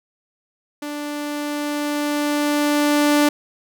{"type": "tone with level ramp", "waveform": "sawtooth", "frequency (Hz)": 293.7, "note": "D4", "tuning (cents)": 0, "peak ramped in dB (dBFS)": [-23, -9], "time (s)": [0.82, 3.29], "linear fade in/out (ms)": 5, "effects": []}